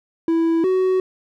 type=tone pair in turn; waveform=triangle; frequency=329.6 / 373.5 Hz; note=E4 / F#4; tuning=0 / +16 cents; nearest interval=major second; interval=216 cents; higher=second; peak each=-13 dBFS; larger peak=neither; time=0.28-0.64 / 0.64-1 s; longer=neither; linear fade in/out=2 ms; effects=none